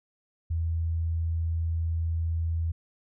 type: tone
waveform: sine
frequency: 82.41 Hz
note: E2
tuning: in tune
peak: -25 dBFS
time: 0.5-2.72 s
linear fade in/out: 10 ms
effects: none